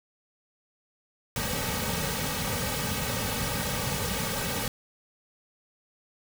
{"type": "noise with comb filter", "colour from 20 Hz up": "pink", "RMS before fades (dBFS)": -30, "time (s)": [1.36, 4.68], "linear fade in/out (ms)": 2, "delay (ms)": 2.9, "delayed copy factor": -1, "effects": []}